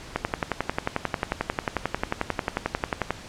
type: click train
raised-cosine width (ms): 0.5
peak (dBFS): -8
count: 34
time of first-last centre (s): 0.16-3.106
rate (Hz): 11.2
effects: pink hiss -42 dBFS RMS until 3.28 s + low-pass 7000 Hz 12 dB/octave